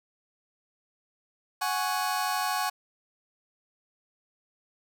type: chord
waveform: sawtooth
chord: F# suspended second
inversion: none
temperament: just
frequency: 740 / 832.5 / 1110 Hz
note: F#5 / G#5 / C#6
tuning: 0 / +4 / +2 cents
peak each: -27 dBFS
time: 1.61-2.7 s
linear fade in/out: 10 ms
effects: none